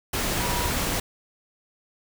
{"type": "tone in noise", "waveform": "sine", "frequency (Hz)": 965, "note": "B5", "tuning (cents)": -40, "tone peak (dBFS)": -31, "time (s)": [0.4, 0.69], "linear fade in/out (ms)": 5, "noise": "pink", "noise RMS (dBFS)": -26, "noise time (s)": [0.13, 1], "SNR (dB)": -8, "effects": []}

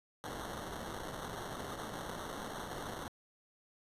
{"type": "noise with sample-and-hold", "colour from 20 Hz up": "blue", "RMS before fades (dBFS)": -43, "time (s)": [0.24, 3.08], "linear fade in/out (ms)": 0, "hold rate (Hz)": 2450, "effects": ["resampled to 32000 Hz"]}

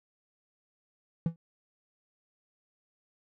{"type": "tone with exponential decay", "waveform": "triangle", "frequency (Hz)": 165.9, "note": "E3", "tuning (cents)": 11, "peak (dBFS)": -20, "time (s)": [1.26, 1.36], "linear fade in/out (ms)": 2, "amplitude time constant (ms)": 21, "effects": []}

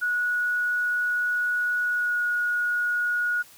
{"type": "tone with pitch glide", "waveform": "sine", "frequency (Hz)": [1462, 1449.4], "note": ["F#6", "F#6"], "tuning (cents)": [-21, -36], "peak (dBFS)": -22, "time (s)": [0.01, 3.43], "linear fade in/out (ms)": 20, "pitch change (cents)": -15, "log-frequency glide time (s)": [1.88, 2.23], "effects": ["white hiss -51 dBFS RMS until 3.57 s"]}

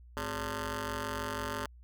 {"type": "ring-modulated tone", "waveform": "10% pulse", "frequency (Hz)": 158.2, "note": "D#3", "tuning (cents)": 29, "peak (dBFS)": -23, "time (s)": [0.17, 1.66], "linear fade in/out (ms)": 0, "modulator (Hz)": 735, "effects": ["added 60 Hz sine -51 dBFS peak until 1.83 s"]}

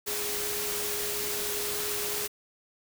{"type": "tone in noise", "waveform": "sine", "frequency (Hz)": 415.3, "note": "G#4", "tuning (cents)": 0, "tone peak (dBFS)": -37, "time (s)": [0.06, 2.28], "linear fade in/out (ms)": 20, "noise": "white", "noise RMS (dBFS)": -32, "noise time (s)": [0.06, 2.28], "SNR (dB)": -8, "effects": []}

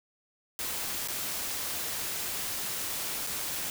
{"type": "noise with dropouts", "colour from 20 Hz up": "white", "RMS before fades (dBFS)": -34, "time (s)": [0.59, 3.7], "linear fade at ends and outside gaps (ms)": 1, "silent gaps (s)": [[1.076, 1.084], [3.267, 3.271]], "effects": []}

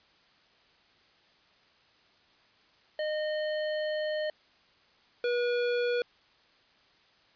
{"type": "tone pair in turn", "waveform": "square", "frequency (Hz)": [613, 483.9], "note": ["D#5", "B4"], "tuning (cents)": [-26, -35], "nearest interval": "major third", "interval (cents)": 409, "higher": "first", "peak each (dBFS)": [-30, -27], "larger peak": "second", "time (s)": [[2.99, 4.3], [5.24, 6.02]], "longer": "first", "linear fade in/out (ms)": 2, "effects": ["white hiss -63 dBFS RMS until 7.35 s", "resampled to 11025 Hz"]}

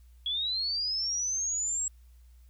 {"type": "linear sweep", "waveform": "sine", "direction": "up", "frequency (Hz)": [3322, 7670], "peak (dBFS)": -28, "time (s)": [0.26, 1.88], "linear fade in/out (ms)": 2, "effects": ["added 60 Hz sine -52 dBFS peak until 2.49 s", "white hiss -71 dBFS RMS until 2.49 s"]}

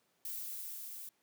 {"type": "noise with level ramp", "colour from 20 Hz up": "violet", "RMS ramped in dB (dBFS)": [-41, -47], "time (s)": [0.25, 1.09], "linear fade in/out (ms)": 2, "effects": ["pink hiss -75 dBFS RMS until 1.22 s", "high-pass 200 Hz 12 dB/octave"]}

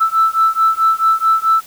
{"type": "beating tone pair", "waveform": "sine", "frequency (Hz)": [1318.5, 1323.1], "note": ["E6", "E6"], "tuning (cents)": [0, 6], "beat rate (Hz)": 4.6, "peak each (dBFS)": -13, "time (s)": [0, 1.61], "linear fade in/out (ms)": 20, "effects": ["tanh soft clip ceiling -4 dBFS", "white hiss -40 dBFS RMS until 1.66 s"]}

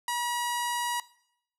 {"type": "tone with low-pass filter", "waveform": "sawtooth", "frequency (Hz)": 962, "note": "B5", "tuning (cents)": -46, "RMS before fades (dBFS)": -30, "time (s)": [0.08, 1], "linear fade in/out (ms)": 2, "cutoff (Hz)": 11000, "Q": 1.6, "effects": ["noise-tail reverb RT60 0.7 s tail -19 dB re dry"]}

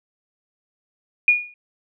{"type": "tone with exponential decay", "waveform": "sine", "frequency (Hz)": 2442, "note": "D#7", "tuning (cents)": -33, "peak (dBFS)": -8, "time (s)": [1.28, 1.54], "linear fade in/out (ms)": 2, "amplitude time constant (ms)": 56, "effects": []}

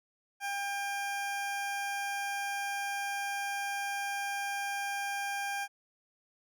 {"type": "tone", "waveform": "20% pulse", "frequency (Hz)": 800, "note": "G5", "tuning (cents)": 35, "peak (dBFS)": -28, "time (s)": [0.4, 5.68], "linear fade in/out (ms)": 50, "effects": []}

